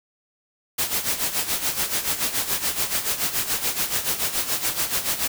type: noise with tremolo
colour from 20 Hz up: white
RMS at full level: -22 dBFS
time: 0.78-5.28 s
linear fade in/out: 10 ms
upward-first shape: sine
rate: 7 Hz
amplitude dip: 70%
effects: none